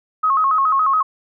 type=tone with vibrato; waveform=sine; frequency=1174.7 Hz; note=D6; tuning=in tune; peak=-13 dBFS; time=0.23-1.03 s; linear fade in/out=10 ms; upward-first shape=square; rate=7.1 Hz; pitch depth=130 cents each way; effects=none

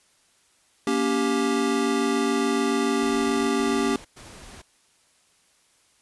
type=chord; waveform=square; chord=G diminished; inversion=first; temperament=just; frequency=235.2 / 282.2 / 392 Hz; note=Bb3 / Db4 / G4; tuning=+16 / +31 / 0 cents; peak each=-27 / -26 / -26 dBFS; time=0.87-3.96 s; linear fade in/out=2 ms
type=noise bursts; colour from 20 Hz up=pink; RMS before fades=-44 dBFS; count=3; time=3.02-4.62 s; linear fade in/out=10 ms; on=460 ms; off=110 ms
effects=white hiss -62 dBFS RMS until 6.01 s + resampled to 24000 Hz

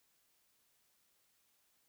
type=silence; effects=white hiss -75 dBFS RMS until 1.88 s

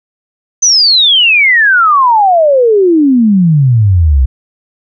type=exponential sweep; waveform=sine; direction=down; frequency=6220 to 61.74 Hz; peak=-4 dBFS; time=0.62-4.26 s; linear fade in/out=10 ms; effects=none

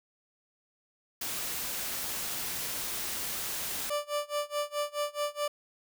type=noise; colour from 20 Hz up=white; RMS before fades=-35 dBFS; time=1.21-3.9 s; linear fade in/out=5 ms
type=tone with tremolo; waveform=30% pulse; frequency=587.3 Hz; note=D5; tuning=in tune; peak=-25 dBFS; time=3.9-5.48 s; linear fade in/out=5 ms; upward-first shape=sine; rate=4.7 Hz; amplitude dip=95%
effects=none

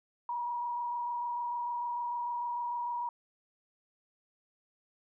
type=tone with frequency modulation; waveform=sine; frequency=960 Hz; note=B5; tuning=49 cents flat; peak=-32 dBFS; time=0.29-3.09 s; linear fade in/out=2 ms; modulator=26.7 Hz; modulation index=0.8; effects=none

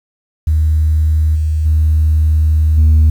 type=tone with level steps; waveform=sine; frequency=77.78 Hz; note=D#2; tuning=in tune; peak=-8 / -11 / -7 / -3 dBFS; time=0.47-3.1 s; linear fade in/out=5 ms; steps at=1.35 / 1.65 / 2.77 s; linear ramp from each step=10 ms; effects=tanh soft clip ceiling -4 dBFS + 7-bit

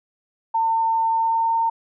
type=tone with pitch glide; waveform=sine; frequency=903 to 911.9 Hz; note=A5 to A#5; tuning=+45 to -38 cents; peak=-17 dBFS; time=0.54-1.7 s; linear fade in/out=10 ms; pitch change=+17 cents; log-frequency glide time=1.13-1.54 s; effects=none

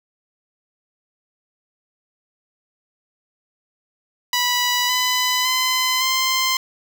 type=tone with pitch steps; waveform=10% pulse; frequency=982 / 1002.1 / 1022.5 / 1043.4 Hz; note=B5 / B5 / C6 / C6; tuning=-10 / +25 / -40 / -5 cents; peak=-9 dBFS; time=4.33-6.57 s; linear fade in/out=2 ms; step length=560 ms; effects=none

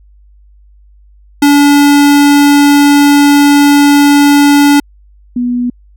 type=tone pair in turn; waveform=square / sine; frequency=287.2 / 244.5 Hz; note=D4 / B3; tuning=-39 / -17 cents; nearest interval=minor third; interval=278 cents; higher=first; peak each=-4 / -10 dBFS; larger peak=first; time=1.42-4.8 / 5.36-5.7 s; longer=first; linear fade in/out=5 ms; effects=added 50 Hz sine -39 dBFS peak until 5.96 s

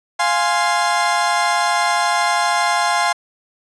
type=chord; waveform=30% pulse; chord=F minor; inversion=none; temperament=equal; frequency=698.5 / 830.6 / 1046.5 Hz; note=F5 / Ab5 / C6; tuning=0 / 0 / 0 cents; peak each=-17 dBFS; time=0.19-3.13 s; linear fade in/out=10 ms; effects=resampled to 22050 Hz

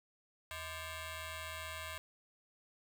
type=ring-modulated tone; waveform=10% pulse; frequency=554.4 Hz; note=C#5; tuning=in tune; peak=-31 dBFS; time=0.51-1.98 s; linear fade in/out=0 ms; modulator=473 Hz; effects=none

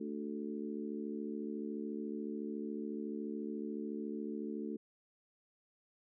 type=harmonic tone with a mistuned harmonic; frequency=74 Hz; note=D2; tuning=14 cents sharp; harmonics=3 / 4 / 5 / 6; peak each=-41 / -43 / -45 / -47 dBFS; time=0-4.77 s; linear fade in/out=10 ms; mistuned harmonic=6; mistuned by=-26 cents; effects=none

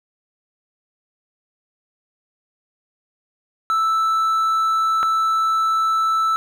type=tone pair in turn; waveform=triangle; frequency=1318.5 / 1318.5 Hz; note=E6 / E6; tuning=0 / 0 cents; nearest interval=unison; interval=0 cents; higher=neither; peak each=-14 dBFS; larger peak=neither; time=3.7-5.03 / 5.03-6.36 s; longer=neither; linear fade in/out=0 ms; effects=none

